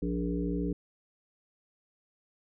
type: harmonic tone with a mistuned harmonic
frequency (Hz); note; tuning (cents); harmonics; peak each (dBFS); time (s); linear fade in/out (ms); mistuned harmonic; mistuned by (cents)
58.8; A#1; +16; 1 / 3 / 5 / 7 / 8; -35 / -33 / -33 / -38 / -41; 0.02-0.73; 5; 5; -25
effects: none